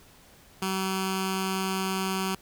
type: tone with notch filter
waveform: 10% pulse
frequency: 190.2 Hz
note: F#3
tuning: 48 cents sharp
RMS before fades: -29 dBFS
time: 0.62-2.35 s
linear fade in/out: 2 ms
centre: 580 Hz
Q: 1
effects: pink hiss -55 dBFS RMS until 2.41 s